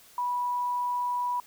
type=tone; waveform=sine; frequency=980 Hz; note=B5; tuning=14 cents flat; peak=-26 dBFS; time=0.18-1.4 s; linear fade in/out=2 ms; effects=white hiss -55 dBFS RMS until 1.46 s